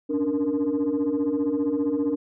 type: tone cluster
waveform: sine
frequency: 279.1 / 294.2 / 467.7 Hz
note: C#4 / D4 / A#4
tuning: +12 / +3 / +6 cents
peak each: -25 / -23 / -26 dBFS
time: 0.09-2.16 s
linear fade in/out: 20 ms
effects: tanh soft clip ceiling -17 dBFS